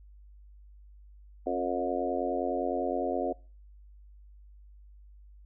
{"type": "harmonic tone with a mistuned harmonic", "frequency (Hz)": 89.7, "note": "F2", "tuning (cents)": 47, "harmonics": [3, 4, 5, 6, 7, 8], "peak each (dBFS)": [-35, -35, -35, -35, -35, -35], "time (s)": [1.46, 3.33], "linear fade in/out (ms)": 10, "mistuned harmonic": 4, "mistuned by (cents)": -20, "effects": ["noise-tail reverb RT60 0.4 s tail -26 dB re dry", "added 50 Hz sine -50 dBFS peak until 5.45 s"]}